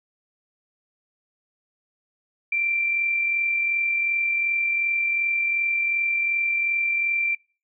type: tone with amplitude modulation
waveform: sine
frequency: 2356 Hz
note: D7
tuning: 5 cents sharp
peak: -19 dBFS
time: 2.52-7.35 s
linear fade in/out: 5 ms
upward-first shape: sine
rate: 42.7 Hz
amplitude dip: 35%
effects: noise-tail reverb RT60 0.4 s tail -26 dB re dry